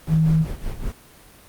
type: noise with tremolo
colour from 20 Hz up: brown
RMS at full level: -26 dBFS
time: 0.07-0.92 s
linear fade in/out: 2 ms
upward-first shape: sine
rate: 5.3 Hz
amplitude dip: 70%
type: tone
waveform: sine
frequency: 159.2 Hz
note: D#3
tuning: 40 cents sharp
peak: -14 dBFS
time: 0.08-0.46 s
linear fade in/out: 50 ms
effects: pink hiss -48 dBFS RMS until 1.48 s + Opus 24 kbps